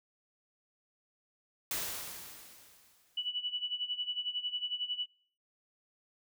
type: noise with exponential decay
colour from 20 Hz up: white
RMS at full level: -34 dBFS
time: 1.71-3.28 s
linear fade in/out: 2 ms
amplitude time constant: 340 ms
type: tone with tremolo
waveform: sine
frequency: 2957 Hz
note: F#7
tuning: 2 cents flat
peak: -30 dBFS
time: 3.17-5.06 s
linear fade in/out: 5 ms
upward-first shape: sine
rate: 11 Hz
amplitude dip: 80%
effects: noise-tail reverb RT60 0.5 s tail -24 dB re dry